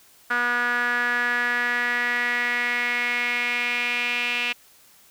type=tone with band-pass filter sweep; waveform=sawtooth; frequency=242.1 Hz; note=B3; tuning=34 cents flat; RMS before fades=-24 dBFS; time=0.3-4.53 s; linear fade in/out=10 ms; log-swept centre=1500 to 2600 Hz; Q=5.6; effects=white hiss -54 dBFS RMS until 5.1 s